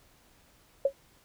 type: tone with exponential decay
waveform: sine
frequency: 550 Hz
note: C#5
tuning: 14 cents flat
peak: -17 dBFS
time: 0.85-0.93 s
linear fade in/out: 5 ms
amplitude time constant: 16 ms
effects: pink hiss -62 dBFS RMS until 1.24 s